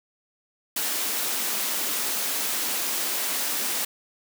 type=high-pass noise; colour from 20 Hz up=white; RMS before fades=-27 dBFS; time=0.76-3.85 s; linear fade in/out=5 ms; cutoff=190 Hz; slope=48 dB/octave; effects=none